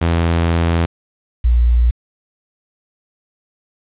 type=tone pair in turn; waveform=sawtooth / sine; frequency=83.9 / 59.24 Hz; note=E2 / A#1; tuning=+31 / +29 cents; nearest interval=tritone; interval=602 cents; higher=first; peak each=-9 dBFS; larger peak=neither; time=0.01-0.86 / 1.44-1.91 s; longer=first; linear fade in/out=10 ms; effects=resampled to 8000 Hz + 7-bit